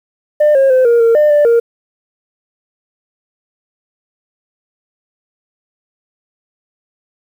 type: tone with pitch steps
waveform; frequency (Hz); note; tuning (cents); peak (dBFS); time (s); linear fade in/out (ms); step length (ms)
sine; 599 / 540 / 515 / 470.5 / 459.9 / 600 / 589 / 466.5; D5 / C#5 / C5 / A#4 / A#4 / D5 / D5 / A#4; +34 / -45 / -28 / +16 / -23 / +37 / +5 / +1; -4; 0.4-1.6; 10; 150
effects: tanh soft clip ceiling -5 dBFS + 7-bit